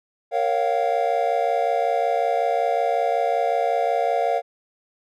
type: chord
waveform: triangle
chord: G half-diminished seventh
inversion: first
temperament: equal with one note detuned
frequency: 466.2 / 554.4 / 698.5 / 763.9 Hz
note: Bb4 / Db5 / F5 / G5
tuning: 0 / 0 / 0 / -45 cents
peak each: -24 / -23 / -20 / -25 dBFS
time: 0.31-4.42 s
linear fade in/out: 50 ms
effects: none